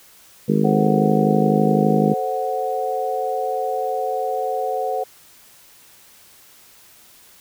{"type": "harmonic tone", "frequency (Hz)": 51.91, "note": "G#1", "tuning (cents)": 0, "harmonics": [3, 4, 5, 6, 7, 8, 9], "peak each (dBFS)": [-21, -18, -24, -26, -27, -25, -25], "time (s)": [0.48, 2.14], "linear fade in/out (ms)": 10}
{"type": "chord", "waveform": "sine", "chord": "F# diminished", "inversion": "first", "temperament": "equal", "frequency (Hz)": [440, 523.3, 740], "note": ["A4", "C5", "F#5"], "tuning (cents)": [0, 0, 0], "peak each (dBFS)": [-26, -25, -23], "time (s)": [0.64, 5.04], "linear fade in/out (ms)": 10}
{"effects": ["white hiss -49 dBFS RMS until 7.4 s"]}